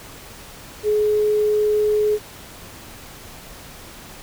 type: tone with quantisation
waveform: sine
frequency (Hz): 422.5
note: G#4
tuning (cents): +30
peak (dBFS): -15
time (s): 0.83-2.19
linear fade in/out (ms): 50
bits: 7
effects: pink hiss -40 dBFS RMS until 4.22 s